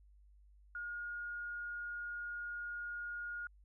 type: tone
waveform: sine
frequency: 1430 Hz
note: F6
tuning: 41 cents sharp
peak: -40 dBFS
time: 0.75-3.47 s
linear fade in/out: 2 ms
effects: added 50 Hz sine -60 dBFS peak until 3.64 s